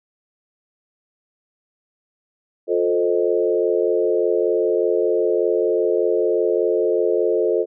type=chord; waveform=sine; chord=F dominant seventh; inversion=none; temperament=equal with one note detuned; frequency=354.9 / 440 / 523.3 / 622.3 Hz; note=F4 / A4 / C5 / Eb5; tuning=+28 / 0 / 0 / 0 cents; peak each=-21 / -19 / -23 / -25 dBFS; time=2.67-7.66 s; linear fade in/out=50 ms; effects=none